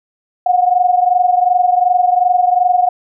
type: tone pair together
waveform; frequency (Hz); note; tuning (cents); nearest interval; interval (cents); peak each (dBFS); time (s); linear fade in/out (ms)
sine; 717.3 / 740; F5 / F#5; +46 / 0; minor second; 54; -11 / -14; 0.46-2.89; 5
effects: none